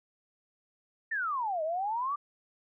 sine exponential two-way sweep, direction down then up, 1848 to 610 to 1195 Hz, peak -29 dBFS, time 1.11-2.16 s, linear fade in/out 10 ms, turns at 1.63 s, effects none

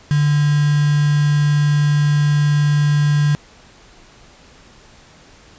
sine tone with quantisation, 146.83 Hz, D3, in tune, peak -12 dBFS, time 0.11-3.35 s, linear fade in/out 0 ms, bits 4, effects pink hiss -46 dBFS RMS until 5.58 s + resampled to 16000 Hz

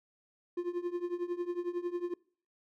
triangle tone with tremolo, 351.1 Hz, F4, 9 cents sharp, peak -27 dBFS, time 0.57-2.14 s, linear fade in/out 5 ms, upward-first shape triangle, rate 11 Hz, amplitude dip 90%, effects noise-tail reverb RT60 0.5 s tail -24 dB re dry

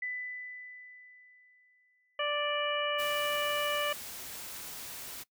sine tone with exponential decay, 1995 Hz, B6, 17 cents sharp, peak -33 dBFS, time 0.02-2.19 s, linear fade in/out 5 ms, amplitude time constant 470 ms
harmonic tone, 587.3 Hz, D5, in tune, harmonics 1 / 2 / 3 / 4 / 5, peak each -33 / -35 / -38 / -39 / -36 dBFS, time 2.19-3.93 s, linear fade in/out 5 ms
white noise, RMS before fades -43 dBFS, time 2.98-5.24 s, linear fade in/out 20 ms
effects noise-tail reverb RT60 0.1 s tail -20 dB re dry

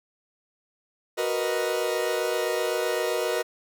40% pulse chord, B major seventh, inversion second, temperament equal, 370 / 466.2 / 493.9 / 622.3 Hz, F#4 / A#4 / B4 / D#5, 0 / 0 / 0 / 0 cents, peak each -30 / -28 / -30 / -29 dBFS, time 1.17-3.43 s, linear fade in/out 20 ms, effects none

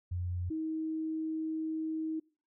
sine tone pair in turn, 89 / 317.2 Hz, F2 / D#4, +33 / +33 cents, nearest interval octave + minor seventh, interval 2200 cents, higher second, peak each -32 / -32 dBFS, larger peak neither, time 0.11-0.5 / 0.5-2.2 s, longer second, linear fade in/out 10 ms, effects noise-tail reverb RT60 0.4 s tail -24 dB re dry

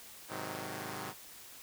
5% pulse chord, Ab dominant seventh, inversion none, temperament equal with one note detuned, 103.83 / 129.61 / 155.56 / 185 Hz, Ab2 / C3 / Eb3 / Gb3, 0 / -16 / 0 / 0 cents, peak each -34 dBFS, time 0.28-1.14 s, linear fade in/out 50 ms, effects white hiss -52 dBFS RMS until 1.62 s

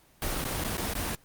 pink noise with dropouts, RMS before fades -31 dBFS, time 0.22-1.15 s, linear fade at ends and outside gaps 1 ms, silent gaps 0.441-0.451 / 0.639-0.646 / 0.771-0.779 / 0.937-0.952 s, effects pink hiss -60 dBFS RMS until 1.24 s + Opus 24 kbps

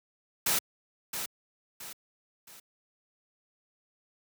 white noise with echo, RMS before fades -27 dBFS, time 0.46-0.59 s, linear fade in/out 5 ms, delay 670 ms, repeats 3, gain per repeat -8 dB, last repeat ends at 2.6 s, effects high-pass 80 Hz 12 dB/octave

